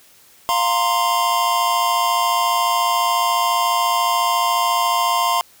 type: chord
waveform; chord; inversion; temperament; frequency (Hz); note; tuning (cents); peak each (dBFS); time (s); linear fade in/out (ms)
square; F suspended fourth; none; equal; 698.5 / 932.3 / 1046.5; F5 / Bb5 / C6; 0 / 0 / 0; -23 / -22 / -19; 0.49-5.41; 0
effects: white hiss -50 dBFS RMS until 5.6 s